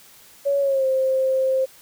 sine tone with pitch glide, 561 to 526.5 Hz, C#5 to C5, +21 to +11 cents, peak -17 dBFS, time 0.45-1.66 s, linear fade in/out 20 ms, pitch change -110 cents, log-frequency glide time 0.6-0.86 s, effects white hiss -49 dBFS RMS until 1.81 s

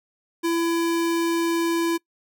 square tone, 335.3 Hz, E4, 30 cents sharp, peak -21 dBFS, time 0.43-1.98 s, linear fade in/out 20 ms, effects noise-tail reverb RT60 0.1 s tail -24 dB re dry

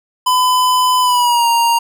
square tone with pitch glide, 1007 to 934.2 Hz, B5 to A#5, +33 to +3 cents, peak -11 dBFS, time 0.26-1.79 s, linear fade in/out 10 ms, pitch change -130 cents, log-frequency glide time 1.01-1.47 s, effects none

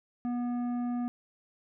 triangle tone with tanh clipping, 242.9 Hz, B3, 29 cents flat, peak -31 dBFS, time 0.25-1.08 s, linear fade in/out 0 ms, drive 14 dB, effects none

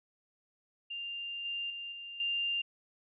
sine tone with level steps, 2794 Hz, F7, in tune, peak -37 / -34 / -39 / -42 / -30 dBFS, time 0.9-2.62 s, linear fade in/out 10 ms, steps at 1.45 / 1.7 / 1.92 / 2.2 s, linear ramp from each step 2 ms, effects none

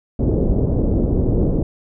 pink low-pass noise, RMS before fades -17 dBFS, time 0.19-1.63 s, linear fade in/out 5 ms, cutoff 470 Hz, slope 24 dB/octave, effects none

